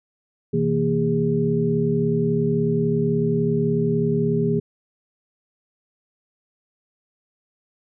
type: tone cluster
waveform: sine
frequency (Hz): 125.2 / 161.6 / 232.6 / 408.4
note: B2 / E3 / A#3 / G#4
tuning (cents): +24 / -34 / -4 / -29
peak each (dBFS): -27 / -22 / -24 / -22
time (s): 0.53-4.6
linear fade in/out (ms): 10
effects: none